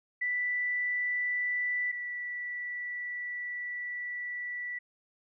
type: tone pair in turn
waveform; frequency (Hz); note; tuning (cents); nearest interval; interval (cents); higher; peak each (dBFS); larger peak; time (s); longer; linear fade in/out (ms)
sine; 1975.5 / 1959.6; B6 / B6; 0 / -14; unison; 14; first; -28 / -34; first; 0.21-1.92 / 1.92-4.79; second; 10
effects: none